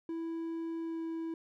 triangle tone with pitch glide, 329.6 to 327.5 Hz, E4 to E4, 0 to -11 cents, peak -33 dBFS, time 0.09-1.34 s, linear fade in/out 2 ms, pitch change -11 cents, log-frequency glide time 0.81-1.01 s, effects none

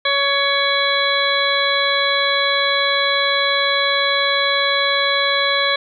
harmonic tone with a mistuned harmonic, 560 Hz, C#5, 18 cents sharp, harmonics 1 / 2 / 3 / 4 / 6 / 7, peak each -22 / -22 / -22 / -22 / -22 / -22 dBFS, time 0.05-5.76 s, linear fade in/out 5 ms, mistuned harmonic 7, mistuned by +30 cents, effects none

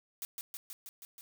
blue noise with echo, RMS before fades -39 dBFS, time 0.22-0.25 s, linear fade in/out 0 ms, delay 160 ms, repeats 6, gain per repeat -2 dB, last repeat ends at 1.21 s, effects none

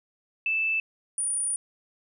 sine tone pair in turn, 2637 / 9465 Hz, E7 / D9, 0 / +12 cents, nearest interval octave + minor seventh, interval 2212 cents, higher second, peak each -23 / -25 dBFS, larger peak first, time 0.46-0.8 / 1.18-1.56 s, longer second, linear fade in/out 2 ms, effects none

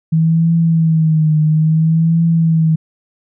sine tone with vibrato, 160 Hz, D#3, 49 cents sharp, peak -9 dBFS, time 0.12-2.76 s, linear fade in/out 10 ms, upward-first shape triangle, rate 0.59 Hz, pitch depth 73 cents each way, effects none

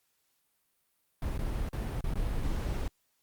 brown noise with dropouts, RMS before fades -32 dBFS, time 1.22-2.88 s, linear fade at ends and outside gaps 2 ms, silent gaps 1.379-1.39 / 1.69-1.73 / 2.009-2.041 / 2.138-2.155 s, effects white hiss -75 dBFS RMS until 3.22 s + Opus 48 kbps

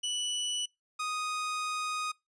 sawtooth tone pair in turn, 2960 / 1244.5 Hz, F#7 / D#6, 0 / 0 cents, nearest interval octave + minor third, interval 1500 cents, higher first, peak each -27 / -28 dBFS, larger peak first, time 0.03-0.66 / 0.99-2.12 s, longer second, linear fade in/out 10 ms, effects noise-tail reverb RT60 0.2 s tail -24 dB re dry + resampled to 22050 Hz

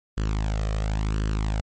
sawtooth tone with flanger, 52.9 Hz, G#1, 33 cents sharp, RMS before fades -25 dBFS, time 0.17-1.61 s, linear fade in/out 10 ms, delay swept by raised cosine 0.65 to 1.65 ms, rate 0.94 Hz, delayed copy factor +0.65, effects MP3 32 kbps

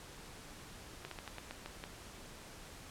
slowing click train, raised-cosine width 0.3 ms, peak -27 dBFS, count 8, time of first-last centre 1.05-1.839 s, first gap 63 ms, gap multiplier 1.19, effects pink hiss -52 dBFS RMS until 2.9 s + low-pass 11000 Hz 12 dB/octave

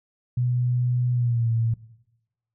sine tone with pitch glide, 123.47 to 114.54 Hz, B2 to A#2, 0 to -30 cents, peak -20 dBFS, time 0.37-1.74 s, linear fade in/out 5 ms, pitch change -130 cents, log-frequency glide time 1.12-1.5 s, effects noise-tail reverb RT60 0.9 s tail -18 dB re dry

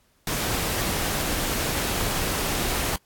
pink noise, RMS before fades -26 dBFS, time 0.27-2.96 s, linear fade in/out 2 ms, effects pink hiss -64 dBFS RMS until 3.05 s + AAC 64 kbps

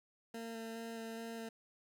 20% pulse tone with vibrato, 227.3 Hz, A#3, 43 cents flat, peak -38 dBFS, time 0.34-1.49 s, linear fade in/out 5 ms, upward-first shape square, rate 2.4 Hz, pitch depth 10 cents each way, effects none

